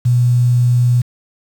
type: tone with quantisation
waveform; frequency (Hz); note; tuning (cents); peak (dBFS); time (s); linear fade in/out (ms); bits
sine; 122.3; B2; -16; -9; 0.05-1.02; 10; 6
effects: none